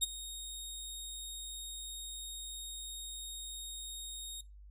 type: tone with ADSR envelope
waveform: 20% pulse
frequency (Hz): 3729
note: A#7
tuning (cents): 0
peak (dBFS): -20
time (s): 0.01-4.41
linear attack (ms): 23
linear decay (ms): 19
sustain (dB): -16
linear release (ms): 4
effects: noise-tail reverb RT60 0.2 s tail -22 dB re dry + added 50 Hz sine -51 dBFS peak until 4.7 s